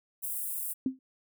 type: high-pass noise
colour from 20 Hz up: white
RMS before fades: -35 dBFS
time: 0.22-0.74 s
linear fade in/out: 20 ms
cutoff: 8600 Hz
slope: 48 dB/octave
type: tone with exponential decay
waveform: sine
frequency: 261.4 Hz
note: C4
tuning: 1 cent flat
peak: -22 dBFS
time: 0.86-0.99 s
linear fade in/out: 2 ms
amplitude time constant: 27 ms
effects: none